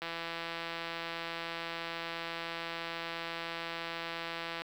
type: click train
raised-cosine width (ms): 0.3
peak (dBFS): -22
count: 769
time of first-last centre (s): 0.02-4.619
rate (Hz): 167
effects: high-pass 200 Hz 12 dB/octave + 9-bit